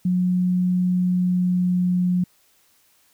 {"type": "tone with pitch glide", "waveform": "sine", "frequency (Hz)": [181, 179.75], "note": ["F#3", "F#3"], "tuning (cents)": [-38, -50], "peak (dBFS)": -17, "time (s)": [0.05, 2.24], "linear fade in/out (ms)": 5, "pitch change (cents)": -12, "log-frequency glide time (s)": [0.92, 1.95], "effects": ["white hiss -60 dBFS RMS until 3.13 s"]}